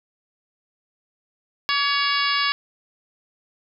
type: harmonic tone with a mistuned harmonic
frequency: 562 Hz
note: C#5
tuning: 24 cents sharp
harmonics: 2 / 3 / 4 / 5 / 6 / 7 / 8 / 9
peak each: -24 / -26 / -27 / -28 / -29 / -31 / -29 / -29 dBFS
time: 1.69-2.52 s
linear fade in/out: 0 ms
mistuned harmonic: 2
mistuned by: +28 cents
effects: none